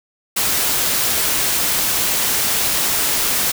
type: noise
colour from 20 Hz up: white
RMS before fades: -18 dBFS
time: 0.36-3.52 s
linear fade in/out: 10 ms
effects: none